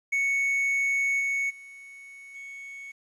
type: tone with level steps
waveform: triangle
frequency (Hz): 2217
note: C#7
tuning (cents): 0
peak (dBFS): -21 / -23 / -42 / -37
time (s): 0.12-2.92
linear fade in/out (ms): 10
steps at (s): 1.19 / 1.49 / 2.34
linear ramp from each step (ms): 20
effects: resampled to 24000 Hz + 10-bit